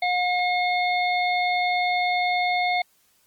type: harmonic tone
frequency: 719 Hz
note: F#5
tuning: 50 cents flat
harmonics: 1 / 3 / 5 / 6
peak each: -22 / -25 / -33 / -36 dBFS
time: 0.02-2.82 s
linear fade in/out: 5 ms
effects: white hiss -63 dBFS RMS until 3.26 s + Opus 24 kbps